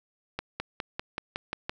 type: accelerating click train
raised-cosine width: 0.3 ms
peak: -15 dBFS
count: 8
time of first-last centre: 0.39-1.695 s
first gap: 210 ms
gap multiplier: 0.96
effects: none